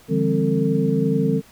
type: tone cluster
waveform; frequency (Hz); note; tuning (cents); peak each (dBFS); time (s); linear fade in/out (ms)
sine; 148.7 / 170.9 / 200.5 / 262.9 / 448.9; D3 / F3 / G3 / C4 / A4; +22 / -37 / +39 / +8 / +35; -23; 0.08-1.42; 50
effects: pink hiss -50 dBFS RMS until 1.51 s